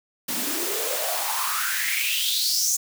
white noise with high-pass filter sweep, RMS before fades -25 dBFS, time 0.28-2.77 s, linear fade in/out 10 ms, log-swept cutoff 210 to 6800 Hz, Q 6.1, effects none

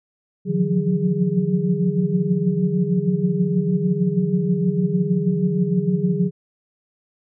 sine tone cluster, 147.8 / 167.1 / 178.9 / 185.3 / 409.8 Hz, D3 / E3 / F3 / F#3 / G#4, +11 / +24 / +42 / +3 / -23 cents, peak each -25 / -24 / -23 / -21 / -26 dBFS, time 0.45-6.31 s, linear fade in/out 50 ms, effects none

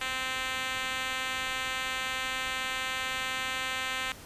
5% pulse tone with band-pass filter, 260 Hz, C4, 11 cents flat, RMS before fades -33 dBFS, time 0.01-4.12 s, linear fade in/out 2 ms, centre 2800 Hz, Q 0.56, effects pink hiss -48 dBFS RMS until 4.25 s + resampled to 32000 Hz

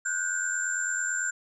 sine tone cluster, 1467 / 1556 / 7320 Hz, F#6 / G6 / A#8, -15 / -13 / -32 cents, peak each -31 dBFS, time 0.05-1.31 s, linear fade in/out 10 ms, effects none

